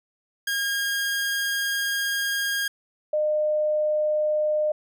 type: tone pair in turn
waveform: sawtooth / sine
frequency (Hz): 1623 / 607.9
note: G#6 / D#5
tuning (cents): -40 / -40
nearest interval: octave + perfect fourth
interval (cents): 1700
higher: first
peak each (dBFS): -20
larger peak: neither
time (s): 0.47-2.68 / 3.13-4.72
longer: first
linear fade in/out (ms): 5
effects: none